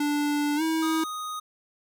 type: tone with pitch glide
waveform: square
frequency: 292.8 to 321.2 Hz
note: D4 to E4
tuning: -5 to -45 cents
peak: -24 dBFS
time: 0-1.04 s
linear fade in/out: 5 ms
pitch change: +160 cents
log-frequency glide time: 0.56-0.62 s
type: tone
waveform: square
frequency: 1244.5 Hz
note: D#6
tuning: in tune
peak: -32 dBFS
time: 0.82-1.4 s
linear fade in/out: 10 ms
effects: none